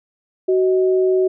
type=tone pair together; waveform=sine; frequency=374.6 / 630 Hz; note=F#4 / D#5; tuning=+21 / +21 cents; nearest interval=major sixth; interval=900 cents; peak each=-13 / -24 dBFS; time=0.48-1.28 s; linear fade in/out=10 ms; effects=none